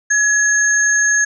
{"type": "tone pair together", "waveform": "sine", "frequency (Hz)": [1682, 6450], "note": ["G#6", "G8"], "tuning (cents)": [22, 48], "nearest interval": "octave + major seventh", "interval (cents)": 2326, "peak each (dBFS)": [-13, -16], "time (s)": [0.1, 1.25], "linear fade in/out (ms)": 10, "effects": []}